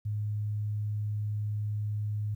sine tone, 105.1 Hz, G#2, 21 cents sharp, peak -29 dBFS, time 0.05-2.35 s, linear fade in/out 10 ms, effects 11-bit

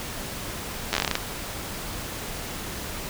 slowing click train, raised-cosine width 0.2 ms, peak -5 dBFS, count 11, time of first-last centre 0.93-1.154 s, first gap 10 ms, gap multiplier 1.17, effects pink hiss -34 dBFS RMS until 3.09 s

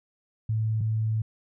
sine tone pair in turn, 110 / 110 Hz, A2 / A2, 0 / 0 cents, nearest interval unison, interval 0 cents, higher neither, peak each -23 dBFS, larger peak neither, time 0.49-0.81 / 0.81-1.22 s, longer second, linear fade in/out 5 ms, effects none

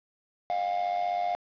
triangle tone with amplitude modulation, 709 Hz, F5, 26 cents sharp, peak -21 dBFS, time 0.5-1.35 s, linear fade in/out 0 ms, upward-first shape sine, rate 95.7 Hz, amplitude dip 70%, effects resampled to 11025 Hz + 8-bit

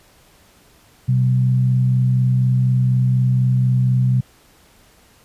sine tone pair together, 127 / 191.1 Hz, B2 / G3, +49 / -44 cents, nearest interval perfect fifth, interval 707 cents, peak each -13 / -24 dBFS, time 1.08-4.21 s, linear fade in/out 10 ms, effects pink hiss -52 dBFS RMS until 5.24 s + resampled to 32000 Hz

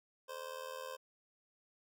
25% pulse tone with amplitude modulation, 520 Hz, C5, 11 cents flat, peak -36 dBFS, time 0.28-0.97 s, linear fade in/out 20 ms, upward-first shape sine, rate 79.6 Hz, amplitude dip 80%, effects none

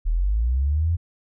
sine linear sweep, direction up, 36.87 to 87.31 Hz, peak -18 dBFS, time 0.05-0.97 s, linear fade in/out 20 ms, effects none

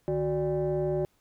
sine tone with frequency modulation, 370 Hz, F#4, in tune, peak -24 dBFS, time 0.08-1.05 s, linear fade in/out 0 ms, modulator 218 Hz, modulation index 1.1, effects tanh soft clip ceiling -21 dBFS + pink hiss -69 dBFS RMS until 1.2 s

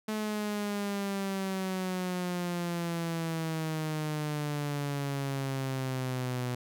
sawtooth exponential sweep, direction down, 216.2 to 123.5 Hz, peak -27 dBFS, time 0.08-6.55 s, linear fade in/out 5 ms, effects none

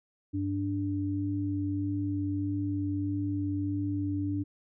sine tone pair together, 98 / 292.4 Hz, G2 / D4, 0 / -7 cents, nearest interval octave + perfect fifth, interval 1893 cents, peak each -32 / -30 dBFS, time 0.33-4.44 s, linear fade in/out 20 ms, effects none

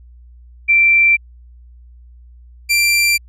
sine / sawtooth tone pair in turn, 2349 / 2360 Hz, D7 / D7, 0 / +8 cents, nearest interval unison, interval 8 cents, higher second, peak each -8 dBFS, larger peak neither, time 0.68-1.17 / 2.69-3.18 s, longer neither, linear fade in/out 20 ms, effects added 60 Hz sine -39 dBFS peak until 3.28 s + resampled to 32000 Hz

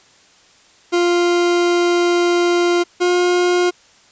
40% pulse tone pair in turn, 349.2 / 355.9 Hz, F4 / F4, 0 / +33 cents, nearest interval unison, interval 33 cents, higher second, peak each -12 dBFS, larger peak neither, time 0.92-2.84 / 3-3.71 s, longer first, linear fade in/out 20 ms, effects white hiss -50 dBFS RMS until 4.11 s + resampled to 16000 Hz

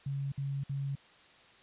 sine tone bursts, 138.59 Hz, C#3, in tune, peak -32 dBFS, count 3, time 0.06-0.954 s, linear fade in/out 5 ms, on 260 ms, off 57 ms, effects white hiss -59 dBFS RMS until 1.62 s + resampled to 8000 Hz

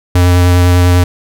square tone with vibrato, 89 Hz, F2, 33 cents sharp, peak -6 dBFS, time 0.15-1.04 s, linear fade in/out 5 ms, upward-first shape triangle, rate 10 Hz, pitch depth 17 cents each way, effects none

